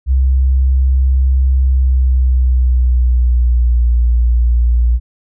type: tone with pitch glide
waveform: sine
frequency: 65.41 to 59.29 Hz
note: C2 to A#1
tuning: 0 to +30 cents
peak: -8 dBFS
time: 0.06-5 s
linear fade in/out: 50 ms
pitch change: -170 cents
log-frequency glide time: 1.6-3.88 s
effects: none